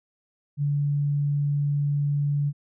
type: tone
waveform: sine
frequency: 144.2 Hz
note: D3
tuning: 31 cents flat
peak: -21 dBFS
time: 0.57-2.53 s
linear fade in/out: 50 ms
effects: none